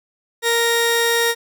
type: tone pair together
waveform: sawtooth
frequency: 466.2 / 1864.7 Hz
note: A#4 / A#6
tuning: 0 / 0 cents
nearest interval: 2 octaves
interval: 2400 cents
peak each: -14 dBFS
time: 0.42-1.35 s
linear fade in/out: 50 ms
effects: none